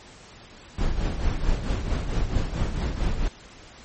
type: noise with tremolo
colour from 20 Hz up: brown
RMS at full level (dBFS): -21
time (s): 0.78-3.28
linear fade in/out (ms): 5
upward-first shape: triangle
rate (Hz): 4.5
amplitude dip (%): 70
effects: pink hiss -47 dBFS RMS until 3.84 s + MP3 32 kbps